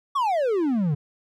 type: exponential sweep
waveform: triangle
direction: down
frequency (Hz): 1165 to 138.1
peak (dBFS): -18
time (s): 0.15-0.95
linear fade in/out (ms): 10
effects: none